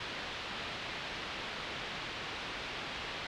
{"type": "low-pass noise", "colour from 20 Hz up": "white", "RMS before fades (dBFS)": -41, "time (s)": [0, 3.27], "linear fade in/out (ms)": 5, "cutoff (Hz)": 3700, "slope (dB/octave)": 24, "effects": []}